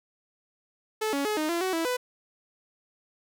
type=tone with pitch steps; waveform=sawtooth; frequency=433.9 / 280.4 / 424.4 / 308.4 / 340.8 / 374.7 / 328.7 / 498.2 Hz; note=A4 / C#4 / G#4 / D#4 / F4 / F#4 / E4 / B4; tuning=-24 / +20 / +38 / -15 / -42 / +22 / -5 / +15 cents; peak=-22 dBFS; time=1.01-1.97 s; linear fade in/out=10 ms; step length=120 ms; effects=none